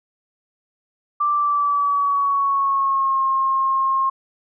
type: tone with pitch glide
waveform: sine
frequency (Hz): 1174.7 to 1071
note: D6 to C6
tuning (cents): 0 to +40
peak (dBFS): -16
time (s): 1.2-4.1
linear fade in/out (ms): 10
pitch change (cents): -160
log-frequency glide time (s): 1.32-3.23
effects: none